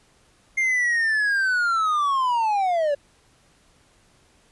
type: linear sweep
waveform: triangle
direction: down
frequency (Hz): 2122 to 557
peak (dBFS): -17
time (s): 0.57-2.95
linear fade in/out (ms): 10
effects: pink hiss -59 dBFS RMS until 4.51 s + resampled to 24000 Hz